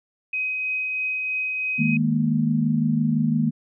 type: tone with tremolo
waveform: sine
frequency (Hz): 2520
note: D#7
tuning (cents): +21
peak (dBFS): -22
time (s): 0.33-1.97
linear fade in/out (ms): 5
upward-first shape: triangle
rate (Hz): 3.1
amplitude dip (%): 25
type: chord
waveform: sine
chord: D# suspended fourth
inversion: none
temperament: just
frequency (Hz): 155.56 / 207.4 / 233.3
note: D#3 / G#3 / A#3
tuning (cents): 0 / -2 / +2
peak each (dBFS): -23 / -25 / -21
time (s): 1.78-3.51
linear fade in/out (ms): 20
effects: none